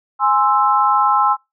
sine chord, Ab augmented, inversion none, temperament equal, 830.6 / 1046.5 / 1318.5 Hz, Ab5 / C6 / E6, 0 / 0 / 0 cents, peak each -16 dBFS, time 0.19-1.37 s, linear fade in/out 50 ms, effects noise-tail reverb RT60 0.2 s tail -25 dB re dry

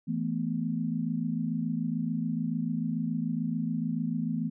sine chord, E suspended fourth, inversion none, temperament equal, 164.81 / 220 / 246.9 Hz, E3 / A3 / B3, 0 / 0 / 0 cents, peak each -32 dBFS, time 0.07-4.5 s, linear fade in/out 20 ms, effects none

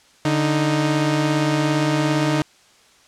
sawtooth tone pair together, 146.83 / 311.1 Hz, D3 / D#4, 0 / 0 cents, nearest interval octave + minor second, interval 1300 cents, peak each -16 dBFS, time 0.25-2.42 s, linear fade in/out 2 ms, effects white hiss -53 dBFS RMS until 3.07 s + low-pass 7000 Hz 12 dB/octave

